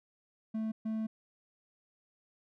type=tone bursts at uneven times; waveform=triangle; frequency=220 Hz; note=A3; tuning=in tune; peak=-30 dBFS; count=2; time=0.54-0.72 / 0.85-1.07 s; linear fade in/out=10 ms; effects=none